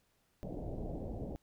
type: low-pass noise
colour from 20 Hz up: pink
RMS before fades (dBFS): -41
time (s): 0.43-1.36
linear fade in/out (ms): 0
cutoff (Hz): 710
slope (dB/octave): 48
effects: pink hiss -75 dBFS RMS until 1.42 s